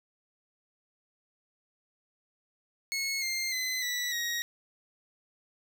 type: tone with pitch steps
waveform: 20% pulse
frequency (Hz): 2185 / 2107 / 2032 / 1959 / 1889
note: C#7 / C7 / B6 / B6 / A#6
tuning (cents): -26 / +12 / +49 / -15 / +22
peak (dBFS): -25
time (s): 2.92-4.42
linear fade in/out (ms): 0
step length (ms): 300
effects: none